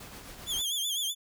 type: noise with tremolo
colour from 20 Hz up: pink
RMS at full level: -44 dBFS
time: 0-0.62 s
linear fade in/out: 5 ms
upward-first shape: triangle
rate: 7.6 Hz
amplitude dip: 45%
type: tone with vibrato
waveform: sawtooth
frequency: 3322 Hz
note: G#7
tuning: in tune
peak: -26 dBFS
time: 0.46-1.15 s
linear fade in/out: 50 ms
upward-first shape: sine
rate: 7.9 Hz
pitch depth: 96 cents each way
effects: none